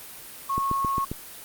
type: tone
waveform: sine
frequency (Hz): 1095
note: C#6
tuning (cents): -22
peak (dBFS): -23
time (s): 0.49-1.05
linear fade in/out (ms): 10
type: click train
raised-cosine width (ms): 3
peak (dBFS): -17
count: 5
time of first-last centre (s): 0.58-1.115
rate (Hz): 7.47
effects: white hiss -42 dBFS RMS until 1.44 s + Opus 32 kbps

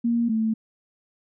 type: tone pair in turn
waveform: sine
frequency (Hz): 234.5 / 221.3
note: A#3 / A3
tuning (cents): +11 / +10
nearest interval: minor second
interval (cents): 101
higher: first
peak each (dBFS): -19 / -20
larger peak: first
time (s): 0.04-0.29 / 0.29-0.54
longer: neither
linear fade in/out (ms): 10
effects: none

